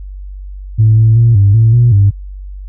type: tone with pitch steps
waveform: sine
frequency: 109.7 / 111.4 / 116.1 / 99.8 / 112.4 / 119.9 / 99.8 Hz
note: A2 / A2 / A#2 / G2 / A2 / A#2 / G2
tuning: -5 / +22 / -7 / +32 / +37 / +49 / +32 cents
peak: -3 dBFS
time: 0.78-2.11 s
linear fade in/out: 20 ms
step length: 190 ms
effects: tanh soft clip ceiling 0 dBFS + added 48 Hz sine -24 dBFS peak until 2.68 s